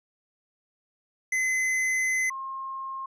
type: tone pair in turn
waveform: square / sine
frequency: 2041 / 1068.8 Hz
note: C7 / C6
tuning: -44 / +36 cents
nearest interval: major seventh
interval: 1120 cents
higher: first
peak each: -24 / -32 dBFS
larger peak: first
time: 1.32-2.3 / 2.3-3.06 s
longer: first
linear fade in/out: 5 ms
effects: low-pass 10000 Hz 12 dB/octave